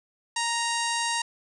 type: harmonic tone with a mistuned harmonic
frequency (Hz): 932.3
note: A#5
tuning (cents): 0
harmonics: 1 / 2 / 3 / 4 / 5 / 6 / 7 / 8 / 9 / 10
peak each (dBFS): -29 / -32 / -34 / -35 / -36 / -37 / -37 / -38 / -39 / -39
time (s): 0.36-1.22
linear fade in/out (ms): 5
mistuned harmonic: 4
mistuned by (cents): +34
effects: none